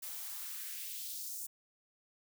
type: noise with high-pass filter sweep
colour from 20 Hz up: blue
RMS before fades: -43 dBFS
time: 0.02-1.47 s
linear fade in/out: 10 ms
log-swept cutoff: 490 to 7700 Hz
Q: 1.6
effects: none

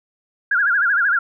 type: tone with vibrato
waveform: sine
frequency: 1519 Hz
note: F#6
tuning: 45 cents sharp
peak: -14 dBFS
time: 0.51-1.19 s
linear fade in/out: 5 ms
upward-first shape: sine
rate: 13 Hz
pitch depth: 170 cents each way
effects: none

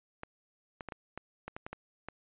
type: clicks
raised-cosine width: 0.5 ms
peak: -25 dBFS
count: 10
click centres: 0.234 / 0.808 / 0.887 / 0.922 / 1.176 / 1.48 / 1.565 / 1.665 / 1.73 / 2.086 s
effects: resampled to 8000 Hz

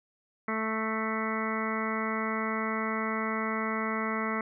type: harmonic tone with a mistuned harmonic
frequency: 220 Hz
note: A3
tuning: in tune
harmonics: 1 / 2 / 3 / 4 / 5 / 6 / 7 / 8 / 9 / 10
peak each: -33 / -37 / -40 / -42 / -36 / -36 / -44 / -46 / -36 / -42 dBFS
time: 0.48-4.41 s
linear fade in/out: 2 ms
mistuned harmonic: 8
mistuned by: +29 cents
effects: none

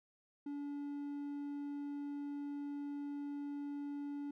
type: tone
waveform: triangle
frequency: 286.8 Hz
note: D4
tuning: 41 cents flat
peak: -38 dBFS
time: 0.46-4.31 s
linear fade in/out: 5 ms
effects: none

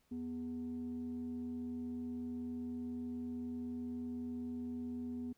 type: tone with frequency modulation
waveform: sine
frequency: 246 Hz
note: B3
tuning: 7 cents flat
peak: -38 dBFS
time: 0.11-5.33 s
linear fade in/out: 10 ms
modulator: 164 Hz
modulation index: 0.35
effects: tanh soft clip ceiling -35 dBFS + pink hiss -75 dBFS RMS until 5.37 s

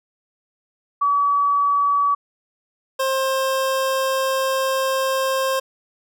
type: tone pair in turn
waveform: sine / 25% pulse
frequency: 1141 / 530.5 Hz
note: C#6 / C5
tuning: +50 / +24 cents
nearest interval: octave + minor second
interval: 1326 cents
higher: first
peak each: -15 dBFS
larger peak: neither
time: 1.01-2.15 / 2.99-5.6 s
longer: second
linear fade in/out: 10 ms
effects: none

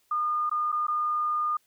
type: tone with dropouts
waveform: sine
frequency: 1217 Hz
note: D#6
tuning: 39 cents flat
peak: -24 dBFS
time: 0.11-1.57 s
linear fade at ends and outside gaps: 5 ms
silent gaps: 0.496-0.513 / 0.719-0.725 / 0.869-0.881 s
effects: white hiss -68 dBFS RMS until 1.66 s

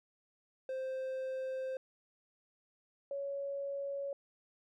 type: tone pair in turn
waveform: triangle / sine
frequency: 523.3 / 558.3 Hz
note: C5 / C#5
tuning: 0 / +12 cents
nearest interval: minor second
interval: 112 cents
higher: second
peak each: -34 / -36 dBFS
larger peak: first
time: 0.69-1.77 / 3.11-4.13 s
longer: first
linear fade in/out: 2 ms
effects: none

